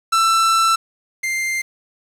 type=tone pair in turn; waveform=45% pulse; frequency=1334 / 2096 Hz; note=E6 / C7; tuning=+20 / +2 cents; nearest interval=minor sixth; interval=782 cents; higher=second; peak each=-13 / -19 dBFS; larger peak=first; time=0.12-0.76 / 1.23-1.62 s; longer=first; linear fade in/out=10 ms; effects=low-pass 11000 Hz 12 dB/octave + 7-bit